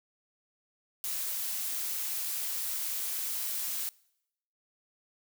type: noise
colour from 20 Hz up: blue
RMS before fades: -34 dBFS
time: 1.04-3.89 s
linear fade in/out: 0 ms
effects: noise-tail reverb RT60 0.8 s tail -24 dB re dry